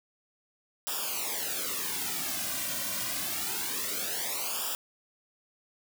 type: noise with flanger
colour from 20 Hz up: white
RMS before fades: -33 dBFS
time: 0.87-4.75 s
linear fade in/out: 0 ms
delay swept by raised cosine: 0.47 to 2.37 ms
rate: 0.26 Hz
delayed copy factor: -0.9
effects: none